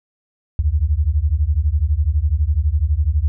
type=beating tone pair; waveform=sine; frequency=69.3 / 81.3 Hz; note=C#2 / E2; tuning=0 / -23 cents; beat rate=12 Hz; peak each=-17 dBFS; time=0.59-3.28 s; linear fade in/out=0 ms; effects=none